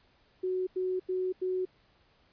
sine tone bursts, 370 Hz, F#4, in tune, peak -28 dBFS, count 4, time 0.43-1.654 s, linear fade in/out 10 ms, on 240 ms, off 88 ms, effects pink hiss -66 dBFS RMS until 2.32 s + resampled to 11025 Hz

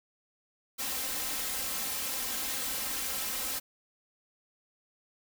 white noise with comb filter, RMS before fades -34 dBFS, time 0.78-3.6 s, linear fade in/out 20 ms, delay 3.8 ms, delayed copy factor +0.9, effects none

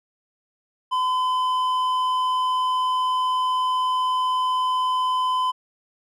sine tone with hard clipping, 1016 Hz, B5, 49 cents sharp, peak -21 dBFS, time 0.91-5.52 s, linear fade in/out 20 ms, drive 6 dB, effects none

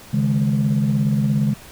sine chord, C# suspended second, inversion none, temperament equal, 138.59 / 155.56 / 207.7 Hz, C#3 / D#3 / G#3, 0 / 0 / 0 cents, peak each -18 / -22 / -18 dBFS, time 0.13-1.54 s, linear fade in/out 10 ms, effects tanh soft clip ceiling -10 dBFS + pink hiss -42 dBFS RMS until 1.71 s

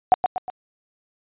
sine tone with echo, 740 Hz, F#5, in tune, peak -9 dBFS, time 0.12-0.14 s, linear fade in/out 0 ms, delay 120 ms, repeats 3, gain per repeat -6 dB, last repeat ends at 0.5 s, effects resampled to 8000 Hz

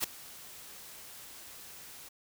white noise with ADSR envelope, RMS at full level -29 dBFS, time 0-2.09 s, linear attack 38 ms, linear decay 8 ms, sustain -20 dB, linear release 10 ms, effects none

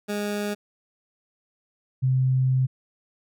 20% pulse / sine tone pair in turn, 206.4 / 130.02 Hz, G#3 / C3, -10 / -11 cents, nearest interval minor sixth, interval 801 cents, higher first, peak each -21 / -18 dBFS, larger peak second, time 0.08-0.55 / 2.02-2.67 s, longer second, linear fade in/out 20 ms, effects none

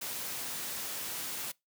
white noise, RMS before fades -38 dBFS, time 0.01-1.52 s, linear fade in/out 10 ms, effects noise-tail reverb RT60 0.2 s tail -24 dB re dry + high-pass 100 Hz 12 dB/octave

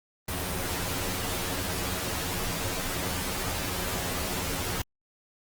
pink noise with comb filter, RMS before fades -31 dBFS, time 0.28-4.82 s, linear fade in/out 5 ms, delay 11 ms, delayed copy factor +0.95, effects Opus 24 kbps

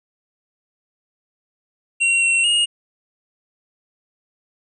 square tone with pitch steps, 2743 / 2723 / 2857 Hz, F7 / F7 / F7, -32 / -44 / +39 cents, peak -15 dBFS, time 2-2.66 s, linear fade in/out 20 ms, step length 220 ms, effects resampled to 24000 Hz

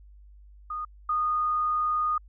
sine tone pair in turn, 1231 / 1231 Hz, D#6 / D#6, -19 / -19 cents, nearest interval unison, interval 0 cents, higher neither, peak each -30 / -23 dBFS, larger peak second, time 0.7-0.85 / 1.09-2.18 s, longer second, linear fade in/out 5 ms, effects added 50 Hz sine -48 dBFS peak until 2.28 s

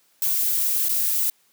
violet noise with dropouts, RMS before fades -22 dBFS, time 0.22-1.3 s, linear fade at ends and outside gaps 2 ms, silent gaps 0.886-0.892 s, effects white hiss -62 dBFS RMS until 1.52 s + high-pass 150 Hz 12 dB/octave

